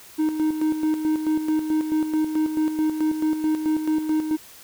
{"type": "tone with tremolo", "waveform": "triangle", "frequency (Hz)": 311.1, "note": "D#4", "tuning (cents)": 0, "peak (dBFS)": -16, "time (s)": [0.18, 4.37], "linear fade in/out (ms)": 20, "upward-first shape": "square", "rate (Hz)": 4.6, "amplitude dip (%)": 55, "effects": ["white hiss -46 dBFS RMS until 4.63 s"]}